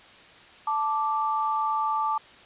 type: tone pair together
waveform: sine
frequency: 878 / 1173.3 Hz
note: A5 / D6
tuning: -4 / -2 cents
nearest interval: perfect fourth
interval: 502 cents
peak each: -26 dBFS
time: 0.67-2.18 s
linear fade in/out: 5 ms
effects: white hiss -50 dBFS RMS until 2.45 s + resampled to 8000 Hz